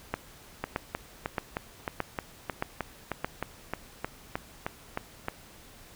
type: two click trains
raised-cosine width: 0.5 ms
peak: -15 / -13 dBFS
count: 16 / 6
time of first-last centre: 0.64-5.284 / 0.14-3.246 s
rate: 3.23 / 1.61 Hz
effects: pink hiss -52 dBFS RMS until 5.95 s